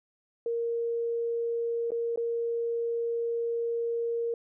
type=tone with dropouts; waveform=sine; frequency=466.2 Hz; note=A#4; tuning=in tune; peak=-27 dBFS; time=0.46-4.34 s; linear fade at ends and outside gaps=2 ms; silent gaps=1.906-1.918 / 2.16-2.174 s; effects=none